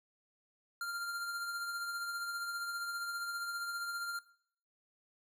square tone with tremolo, 1392 Hz, F6, 6 cents flat, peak -36 dBFS, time 0.81-4.19 s, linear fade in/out 2 ms, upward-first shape triangle, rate 15 Hz, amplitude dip 45%, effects noise-tail reverb RT60 0.6 s tail -18 dB re dry

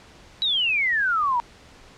sine exponential sweep, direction down, 3951 to 929 Hz, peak -19 dBFS, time 0.42-1.4 s, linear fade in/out 0 ms, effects pink hiss -49 dBFS RMS until 1.97 s + low-pass 6000 Hz 12 dB/octave

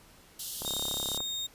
white high-pass noise, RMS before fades -37 dBFS, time 0.39-1.18 s, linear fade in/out 5 ms, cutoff 2900 Hz, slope 96 dB/octave
click train, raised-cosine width 1 ms, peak -24 dBFS, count 21, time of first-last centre 0.62-1.205 s, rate 34.2 Hz
35% pulse tone, 3698 Hz, A#7, 15 cents flat, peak -30 dBFS, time 0.65-1.47 s, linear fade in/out 10 ms
effects pink hiss -57 dBFS RMS until 1.54 s + resampled to 32000 Hz

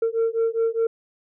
sine beating tone pair, 452.8 / 457.7 Hz, A4 / A#4, +50 / -32 cents, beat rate 4.9 Hz, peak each -21 dBFS, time 0.02-0.87 s, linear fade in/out 5 ms, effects tanh soft clip ceiling -16 dBFS

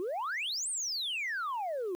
sine exponential two-way sweep, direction up then down, 342.2 to 9080 to 342.2 Hz, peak -30 dBFS, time 0-1.95 s, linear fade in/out 0 ms, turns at 0.69 s, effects tanh soft clip ceiling -30 dBFS + 10-bit

